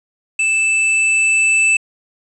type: tone with level ramp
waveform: square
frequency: 2637 Hz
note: E7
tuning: in tune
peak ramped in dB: -14 to -11 dBFS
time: 0.39-1.77 s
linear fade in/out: 5 ms
effects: resampled to 24000 Hz + 7-bit